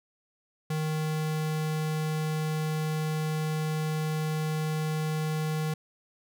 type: tone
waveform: square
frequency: 155.56 Hz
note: D#3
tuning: in tune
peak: -28 dBFS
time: 0.7-5.74 s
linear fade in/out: 5 ms
effects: none